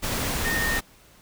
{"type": "tone in noise", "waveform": "sine", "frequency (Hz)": 1837, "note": "A#6", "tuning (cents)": -26, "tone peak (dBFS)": -25, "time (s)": [0.44, 0.8], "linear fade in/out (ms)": 20, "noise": "pink", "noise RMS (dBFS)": -27, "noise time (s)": [0.02, 0.81], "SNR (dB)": -1, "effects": ["pink hiss -54 dBFS RMS until 1.21 s"]}